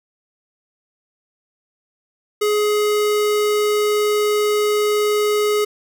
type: tone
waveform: square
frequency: 419.5 Hz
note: G#4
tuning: 17 cents sharp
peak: -16 dBFS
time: 2.41-5.65 s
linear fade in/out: 10 ms
effects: none